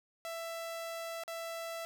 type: tone with dropouts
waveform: sawtooth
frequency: 664 Hz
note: E5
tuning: 12 cents sharp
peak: -35 dBFS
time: 0.25-1.85 s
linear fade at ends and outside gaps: 0 ms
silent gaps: 1.236-1.279 s
effects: none